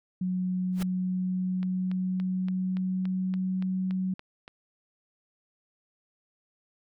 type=tone with pitch glide; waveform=sine; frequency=183.5 to 186.71 Hz; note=F#3 to F#3; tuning=-14 to +16 cents; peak=-26 dBFS; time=0.21-4.14 s; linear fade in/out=5 ms; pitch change=+30 cents; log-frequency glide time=0.57-3.7 s
type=noise with exponential growth; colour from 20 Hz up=pink; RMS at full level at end=-32 dBFS; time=0.72-0.83 s; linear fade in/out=5 ms; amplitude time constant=22 ms
type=click train; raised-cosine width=0.3 ms; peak=-28 dBFS; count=11; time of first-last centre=1.63-4.479 s; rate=3.51 Hz
effects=none